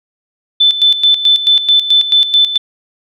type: tone with tremolo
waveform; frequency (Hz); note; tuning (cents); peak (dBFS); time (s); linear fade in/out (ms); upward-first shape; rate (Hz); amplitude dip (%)
sine; 3520; A7; 0; -5; 0.6-2.58; 10; square; 4.6; 70
effects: none